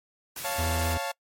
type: noise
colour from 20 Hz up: white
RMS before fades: -36 dBFS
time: 0.36-0.94 s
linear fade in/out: 5 ms
type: chord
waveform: sawtooth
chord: Db augmented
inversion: none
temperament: equal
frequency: 554.4 / 698.5 / 880 Hz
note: Db5 / F5 / A5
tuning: 0 / 0 / 0 cents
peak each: -30 dBFS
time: 0.44-1.12 s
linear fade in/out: 10 ms
type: tone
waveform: 45% pulse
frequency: 83 Hz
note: E2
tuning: 12 cents sharp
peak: -27 dBFS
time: 0.58-0.98 s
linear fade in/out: 10 ms
effects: noise-tail reverb RT60 0.1 s tail -25 dB re dry + MP3 64 kbps